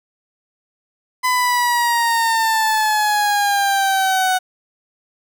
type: exponential sweep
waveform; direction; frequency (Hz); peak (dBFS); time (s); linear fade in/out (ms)
30% pulse; down; 1011 to 740; -12; 1.23-4.39; 20
effects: none